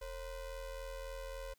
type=ring-modulated tone; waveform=square; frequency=248.2 Hz; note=B3; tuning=9 cents sharp; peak=-40 dBFS; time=0.01-1.54 s; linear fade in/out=10 ms; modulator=290 Hz; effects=white hiss -75 dBFS RMS until 1.58 s